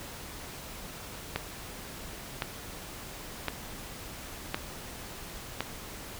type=click train; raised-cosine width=0.3 ms; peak=-13 dBFS; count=5; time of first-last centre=1.36-5.606 s; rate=0.942 Hz; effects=pink hiss -43 dBFS RMS until 6.19 s